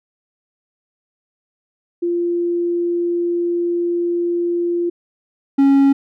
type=tone pair in turn; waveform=sine / triangle; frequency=346.1 / 275.7 Hz; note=F4 / C#4; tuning=-16 / -9 cents; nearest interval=major third; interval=393 cents; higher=first; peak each=-16 / -7 dBFS; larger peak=second; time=2.02-4.9 / 5.58-5.93 s; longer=first; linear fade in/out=10 ms; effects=none